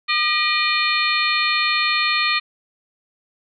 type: harmonic tone with a mistuned harmonic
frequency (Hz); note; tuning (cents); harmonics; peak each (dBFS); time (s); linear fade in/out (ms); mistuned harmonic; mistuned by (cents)
605; D#5; -49; 2 / 3 / 4 / 5 / 6 / 7; -23 / -24 / -21 / -29 / -26 / -24; 0.08-2.4; 20; 3; +84
effects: none